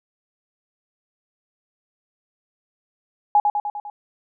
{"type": "tone with echo", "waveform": "sine", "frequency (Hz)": 830.6, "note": "G#5", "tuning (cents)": 0, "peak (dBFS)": -11, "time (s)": [3.35, 3.4], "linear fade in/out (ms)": 2, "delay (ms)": 100, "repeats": 5, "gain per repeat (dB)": -4, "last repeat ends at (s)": 3.9, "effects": []}